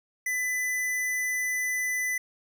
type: tone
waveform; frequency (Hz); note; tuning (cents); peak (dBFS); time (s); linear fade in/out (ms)
square; 2001; B6; +22; -27; 0.26-2.18; 5
effects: none